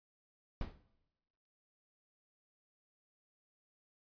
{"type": "noise with exponential decay", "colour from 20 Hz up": "brown", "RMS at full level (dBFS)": -35, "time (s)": [0.61, 0.83], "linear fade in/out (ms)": 1, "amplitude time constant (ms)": 46, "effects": ["noise-tail reverb RT60 1.0 s tail -19 dB re dry", "resampled to 11025 Hz"]}